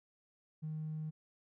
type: tone with tanh clipping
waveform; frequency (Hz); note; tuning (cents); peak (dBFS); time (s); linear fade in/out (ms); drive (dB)
triangle; 155.56; D#3; 0; -37; 0.62-1.11; 20; 1
effects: none